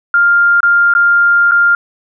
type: tone with dropouts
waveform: sine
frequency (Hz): 1400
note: F6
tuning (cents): +4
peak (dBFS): -6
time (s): 0.14-1.75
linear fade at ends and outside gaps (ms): 2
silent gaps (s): 0.605-0.631 / 0.938-0.95 / 1.512-1.518
effects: none